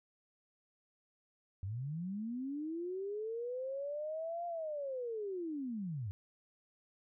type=linear two-way sweep; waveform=sine; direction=up then down; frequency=90 to 698.5 to 90 Hz; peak=-37 dBFS; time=1.63-6.11 s; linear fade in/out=0 ms; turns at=4.46 s; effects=none